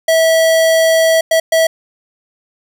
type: tone bursts at uneven times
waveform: square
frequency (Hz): 650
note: E5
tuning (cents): -24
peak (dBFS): -9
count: 3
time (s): 0.08-1.21 / 1.31-1.4 / 1.52-1.67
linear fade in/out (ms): 5
effects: 8-bit